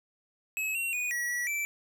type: tone with pitch steps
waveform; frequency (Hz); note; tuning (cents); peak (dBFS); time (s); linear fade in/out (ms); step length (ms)
square; 2574 / 2739 / 2468 / 1926 / 1938 / 2330; E7 / F7 / D#7 / B6 / B6 / D7; -42 / -34 / -15 / -44 / -33 / -14; -30; 0.57-1.65; 0; 180
effects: none